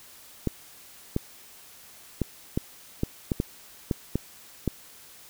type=clicks; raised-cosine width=3 ms; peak=-11 dBFS; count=10; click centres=0.473 / 1.164 / 2.217 / 2.575 / 3.034 / 3.318 / 3.401 / 3.912 / 4.156 / 4.677 s; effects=white hiss -50 dBFS RMS until 5.29 s